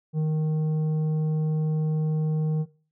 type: tone with tanh clipping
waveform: sine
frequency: 155.56 Hz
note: D#3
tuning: in tune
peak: -23 dBFS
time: 0.13-2.66 s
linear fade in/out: 50 ms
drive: 7 dB
effects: noise-tail reverb RT60 0.4 s tail -19 dB re dry